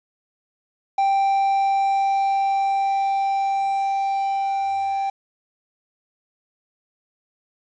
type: tone with level ramp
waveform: triangle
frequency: 785 Hz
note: G5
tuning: 2 cents sharp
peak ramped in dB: -14 to -19 dBFS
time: 0.98-5.1 s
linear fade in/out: 5 ms
effects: resampled to 16000 Hz + 8-bit

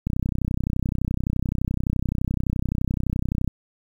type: click train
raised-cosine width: 5 ms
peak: -11 dBFS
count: 109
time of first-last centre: 0.07-3.477 s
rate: 31.7 Hz
effects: 8-bit

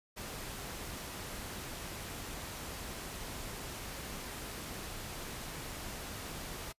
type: noise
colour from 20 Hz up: pink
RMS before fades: -43 dBFS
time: 0.16-6.73 s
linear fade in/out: 20 ms
effects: noise-tail reverb RT60 0.1 s tail -26 dB re dry + resampled to 32000 Hz

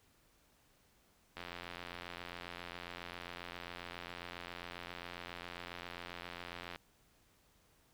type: click train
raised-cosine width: 0.3 ms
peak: -28 dBFS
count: 472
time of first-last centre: 1.37-6.759 s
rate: 87.4 Hz
effects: pink hiss -70 dBFS RMS until 7.93 s

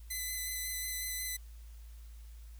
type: tone with vibrato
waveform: 5% pulse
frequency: 2016 Hz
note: B6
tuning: 35 cents sharp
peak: -26 dBFS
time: 0.1-1.37 s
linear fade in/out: 10 ms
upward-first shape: square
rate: 5.5 Hz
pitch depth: 10 cents each way
effects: added 56 Hz sine -47 dBFS peak until 2.59 s + white hiss -65 dBFS RMS until 2.59 s

